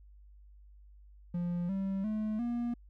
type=tone with pitch steps; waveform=triangle; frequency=174.61 / 193.74 / 215 / 238.5 Hz; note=F3 / G3 / A3 / A#3; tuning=0 / -20 / -40 / +40 cents; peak=-29 dBFS; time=1.34-2.74 s; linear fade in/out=5 ms; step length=350 ms; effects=added 50 Hz sine -53 dBFS peak until 2.89 s